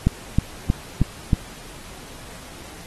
click train, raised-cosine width 5 ms, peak -3 dBFS, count 5, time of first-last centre 0.07-1.332 s, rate 3.17 Hz, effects pink hiss -41 dBFS RMS until 2.86 s + AAC 32 kbps

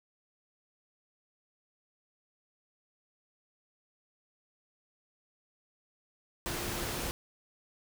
sine tone in noise, 350 Hz, F4, 4 cents sharp, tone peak -45 dBFS, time 6.46-7.11 s, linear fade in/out 0 ms, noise pink, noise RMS -36 dBFS, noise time 6.46-7.11 s, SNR -12 dB, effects none

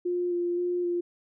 sine tone with vibrato, 351.7 Hz, F4, 12 cents sharp, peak -25 dBFS, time 0.05-1.01 s, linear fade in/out 10 ms, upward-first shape square, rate 1.9 Hz, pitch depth 13 cents each way, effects none

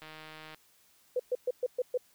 click train, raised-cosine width 0.3 ms, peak -31 dBFS, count 83, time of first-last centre 0.02-0.546 s, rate 156 Hz
sine tone bursts, 500 Hz, B4, 21 cents sharp, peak -26 dBFS, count 6, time 1.16-1.976 s, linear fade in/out 5 ms, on 36 ms, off 120 ms
effects white hiss -65 dBFS RMS until 2.14 s

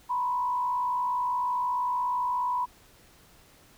sine tone with frequency modulation, 987.8 Hz, B5, in tune, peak -25 dBFS, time 0.09-2.66 s, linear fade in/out 20 ms, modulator 57 Hz, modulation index 0.57, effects pink hiss -57 dBFS RMS until 3.77 s

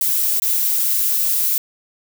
violet noise with dropouts, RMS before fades -18 dBFS, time 0.01-1.58 s, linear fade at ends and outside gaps 2 ms, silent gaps 0.399-0.42 s, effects none

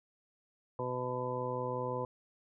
harmonic tone, 125.5 Hz, B2, 28 cents sharp, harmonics 1 / 2 / 3 / 4 / 5 / 7 / 8, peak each -41 / -45 / -42 / -37 / -47 / -43 / -40 dBFS, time 0.79-2.05 s, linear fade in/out 2 ms, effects none

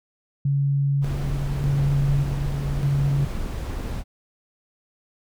sine tone with tremolo, 140 Hz, C#3, 18 cents sharp, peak -18 dBFS, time 0.45-3.25 s, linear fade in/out 5 ms, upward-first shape square, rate 0.84 Hz, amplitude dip 55%
brown noise, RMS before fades -28 dBFS, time 1.01-4.04 s, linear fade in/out 50 ms
effects none

